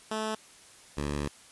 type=tone pair in turn; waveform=10% pulse; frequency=217.6 / 72.62 Hz; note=A3 / D2; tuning=-19 / -19 cents; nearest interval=octave + perfect fifth; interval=1900 cents; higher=first; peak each=-22 dBFS; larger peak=neither; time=0.11-0.35 / 0.97-1.28 s; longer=second; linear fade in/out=5 ms; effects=white hiss -54 dBFS RMS until 1.51 s + resampled to 24000 Hz